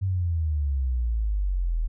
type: exponential sweep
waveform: sine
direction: down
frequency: 98.1 to 38.89 Hz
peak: -22 dBFS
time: 0.01-1.88 s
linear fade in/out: 20 ms
effects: none